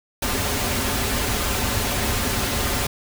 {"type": "noise with comb filter", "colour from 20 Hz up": "pink", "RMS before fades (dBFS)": -23, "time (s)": [0.22, 2.87], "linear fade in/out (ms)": 5, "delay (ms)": 6.2, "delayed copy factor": -0.6, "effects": []}